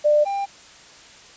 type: tone pair in turn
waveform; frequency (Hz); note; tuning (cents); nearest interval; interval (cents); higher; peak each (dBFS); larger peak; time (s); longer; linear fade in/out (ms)
sine / triangle; 596 / 795.6; D5 / G5; +25 / +25; perfect fourth; 500; second; -13 / -20; first; 0.04-0.25 / 0.25-0.46; neither; 20
effects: white hiss -46 dBFS RMS until 1.36 s + resampled to 16000 Hz